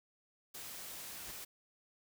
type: noise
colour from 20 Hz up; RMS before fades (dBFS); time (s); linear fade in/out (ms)
white; -47; 0.54-1.45; 10
type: noise with exponential growth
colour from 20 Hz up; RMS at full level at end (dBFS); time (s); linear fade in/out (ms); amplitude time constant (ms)
pink; -47; 1.15-1.31; 5; 34
effects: none